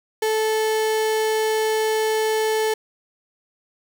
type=tone; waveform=35% pulse; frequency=436.7 Hz; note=A4; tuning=13 cents flat; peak=-17 dBFS; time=0.22-2.74 s; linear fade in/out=5 ms; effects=none